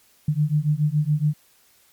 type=beating tone pair; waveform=sine; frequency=146.83 / 153.93 Hz; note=D3 / D#3; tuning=0 / -18 cents; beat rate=7.1 Hz; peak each=-21 dBFS; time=0.28-1.34 s; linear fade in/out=5 ms; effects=white hiss -58 dBFS RMS until 1.92 s + MP3 96 kbps